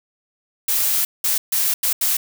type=noise bursts at uneven times; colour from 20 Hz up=blue; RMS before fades=-19 dBFS; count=5; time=0.68-1.05 / 1.24-1.38 / 1.52-1.74 / 1.83-1.93 / 2.01-2.17 s; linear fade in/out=5 ms; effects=none